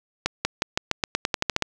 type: accelerating click train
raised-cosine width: 0.2 ms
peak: -4 dBFS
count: 13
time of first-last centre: 0.26-1.623 s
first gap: 190 ms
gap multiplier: 0.9
effects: none